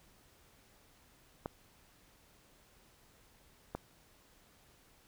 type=clicks; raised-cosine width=1 ms; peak=-23 dBFS; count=2; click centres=1.459 / 3.75 s; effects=pink hiss -65 dBFS RMS until 5.07 s